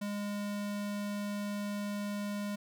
square tone, 204.8 Hz, G#3, 24 cents flat, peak -35 dBFS, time 0.01-2.56 s, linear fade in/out 10 ms, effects none

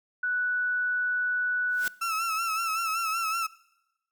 sine tone, 1480 Hz, F#6, in tune, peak -25 dBFS, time 0.23-1.88 s, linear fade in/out 5 ms
white noise with exponential growth, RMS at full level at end -33 dBFS, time 1.68-1.88 s, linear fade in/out 1 ms, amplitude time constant 43 ms
35% pulse tone with vibrato, 1324 Hz, E6, 7 cents sharp, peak -25 dBFS, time 2.01-3.47 s, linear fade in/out 10 ms, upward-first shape sine, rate 5.3 Hz, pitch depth 58 cents each way
effects noise-tail reverb RT60 0.9 s tail -21 dB re dry

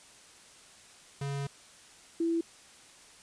square / sine tone pair in turn, 140 / 333 Hz, C#3 / E4, +18 / +18 cents, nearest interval octave + minor third, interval 1500 cents, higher second, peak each -33 / -26 dBFS, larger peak second, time 1.21-1.47 / 2.2-2.41 s, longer first, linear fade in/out 5 ms, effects white hiss -55 dBFS RMS until 3.22 s + resampled to 22050 Hz

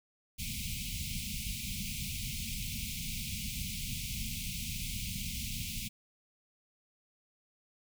pink band-stop noise, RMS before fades -38 dBFS, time 0.38-5.89 s, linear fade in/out 20 ms, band 240 to 2200 Hz, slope 96 dB/octave, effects none

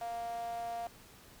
sawtooth tone with high-pass filter, 233.1 Hz, A#3, in tune, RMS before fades -39 dBFS, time 0.01-0.87 s, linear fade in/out 0 ms, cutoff 700 Hz, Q 9.6, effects pink hiss -57 dBFS RMS until 1.4 s

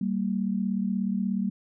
sine tone pair together, 194 / 230.7 Hz, G3 / A#3, -18 / -18 cents, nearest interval minor third, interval 300 cents, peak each -26 / -29 dBFS, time 0.01-1.5 s, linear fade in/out 5 ms, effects none

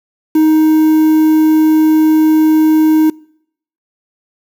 triangle tone with quantisation, 312.9 Hz, D#4, 10 cents sharp, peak -4 dBFS, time 0.35-3.1 s, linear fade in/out 5 ms, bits 5, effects noise-tail reverb RT60 0.7 s tail -25 dB re dry

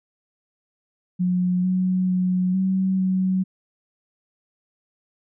sine tone with pitch steps, 180.6 / 184.6 / 183 / 189.3 / 187.1 Hz, F#3 / F#3 / F#3 / F#3 / F#3, -42 / -4 / -19 / +40 / +20 cents, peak -18 dBFS, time 1.19-3.44 s, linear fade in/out 20 ms, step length 450 ms, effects none

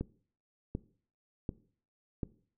click train, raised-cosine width 3 ms, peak -21 dBFS, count 4, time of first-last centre 0.01-2.232 s, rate 1.35 Hz, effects noise-tail reverb RT60 0.5 s tail -19 dB re dry

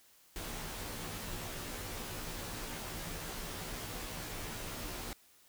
pink noise with comb filter, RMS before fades -42 dBFS, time 0.36-5.13 s, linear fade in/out 0 ms, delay 15 ms, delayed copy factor -0.9, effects white hiss -64 dBFS RMS until 5.48 s

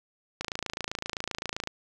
click train, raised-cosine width 0.2 ms, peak -14 dBFS, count 36, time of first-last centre 0.41-1.674 s, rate 27.7 Hz, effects none

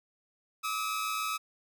sawtooth tone pair together, 1176 / 1283 Hz, D6 / E6, +2 / -47 cents, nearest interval major second, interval 151 cents, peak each -35 / -28 dBFS, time 0.63-1.38 s, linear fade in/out 20 ms, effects none

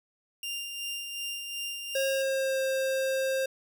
sawtooth tone with tremolo, 2794 Hz, F7, in tune, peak -29 dBFS, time 0.43-2.22 s, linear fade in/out 2 ms, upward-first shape sine, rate 2.7 Hz, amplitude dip 40%
square tone with pitch glide, 540 to 531 Hz, C#5 to C5, -45 to +25 cents, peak -27 dBFS, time 1.95-3.46 s, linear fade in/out 5 ms, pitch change -30 cents, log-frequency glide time 2.07-2.61 s
effects none

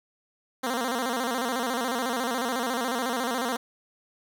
10% pulse tone with vibrato, 246.9 Hz, B3, in tune, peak -18 dBFS, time 0.63-3.57 s, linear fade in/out 10 ms, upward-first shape square, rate 14 Hz, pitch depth 100 cents each way, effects none

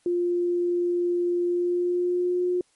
sine tone with pitch glide, 350.6 to 358.6 Hz, F4 to F4, +7 to +46 cents, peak -21 dBFS, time 0.06-2.61 s, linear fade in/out 2 ms, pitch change +39 cents, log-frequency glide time 1.46-2.45 s, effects white hiss -65 dBFS RMS until 2.75 s + MP3 48 kbps

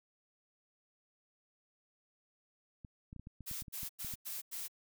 clicks, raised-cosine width 5 ms, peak -36 dBFS, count 12, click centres 2.848 / 3.129 / 3.163 / 3.196 / 3.271 / 3.407 / 3.513 / 3.621 / 3.682 / 3.832 / 4.047 / 4.138 s
blue noise bursts, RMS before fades -42 dBFS, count 5, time 3.46-4.682 s, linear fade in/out 20 ms, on 170 ms, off 93 ms
effects none

